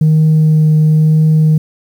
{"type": "tone with vibrato", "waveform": "sine", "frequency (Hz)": 155.56, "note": "D#3", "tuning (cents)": 0, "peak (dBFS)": -4, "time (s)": [0.01, 1.58], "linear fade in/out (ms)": 5, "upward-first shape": "triangle", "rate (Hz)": 1, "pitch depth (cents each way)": 12, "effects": ["tanh soft clip ceiling -4 dBFS", "7-bit"]}